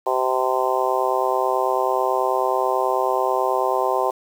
harmonic tone, 129.2 Hz, C3, 21 cents flat, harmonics 3 / 4 / 5 / 6 / 7 / 8, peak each -25 / -25 / -25 / -25 / -25 / -25 dBFS, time 0.06-4.11 s, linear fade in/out 10 ms, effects 7-bit

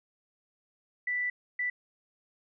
sine tone bursts at uneven times, 1975.5 Hz, B6, in tune, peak -28 dBFS, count 2, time 1.07-1.3 / 1.59-1.7 s, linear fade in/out 5 ms, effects none

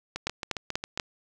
two click trains, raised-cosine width 0.2 ms, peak -10 / -15 dBFS, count 4 / 7, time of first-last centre 0.27-0.998 / 0.16-0.975 s, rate 4.12 / 7.36 Hz, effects none

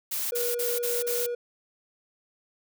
blue noise bursts, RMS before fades -30 dBFS, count 5, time 0.11-1.266 s, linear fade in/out 10 ms, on 200 ms, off 39 ms
triangle tone, 481 Hz, B4, 46 cents flat, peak -26 dBFS, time 0.32-1.35 s, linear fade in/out 5 ms
effects none

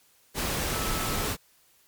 sine tone in noise, 1306 Hz, E6, 17 cents flat, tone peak -37 dBFS, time 0.71-1.29 s, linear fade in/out 50 ms, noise pink, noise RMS -29 dBFS, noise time 0.34-1.37 s, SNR -11 dB, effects white hiss -62 dBFS RMS until 1.87 s + MP3 96 kbps

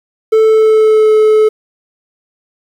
triangle tone with pitch glide, 440 to 431.7 Hz, A4 to A4, 0 to -33 cents, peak -3 dBFS, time 0.32-1.49 s, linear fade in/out 10 ms, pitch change -33 cents, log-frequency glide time 0.43-1.13 s, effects 7-bit

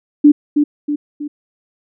sine tone with echo, 293.7 Hz, D4, in tune, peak -3 dBFS, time 0.24-0.32 s, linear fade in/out 10 ms, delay 320 ms, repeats 3, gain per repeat -6 dB, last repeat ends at 1.28 s, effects none

